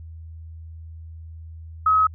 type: tone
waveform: sine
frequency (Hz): 1276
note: D#6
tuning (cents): +43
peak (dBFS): -14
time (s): 1.86-2.07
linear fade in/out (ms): 5
effects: added 81 Hz sine -36 dBFS peak until 2.14 s